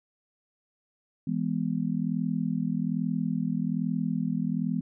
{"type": "chord", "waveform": "sine", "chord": "E major", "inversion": "none", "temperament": "just", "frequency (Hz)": [164.81, 206, 247.2], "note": ["E3", "G#3", "B3"], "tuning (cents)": [0, -14, 2], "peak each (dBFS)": -30, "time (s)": [1.27, 4.81], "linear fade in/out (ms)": 5, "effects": []}